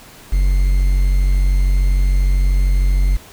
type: tone with quantisation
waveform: triangle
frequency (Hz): 46.49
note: F#1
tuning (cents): +9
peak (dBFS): -9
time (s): 0.32-3.17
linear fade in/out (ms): 10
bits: 6
effects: pink hiss -41 dBFS RMS until 3.32 s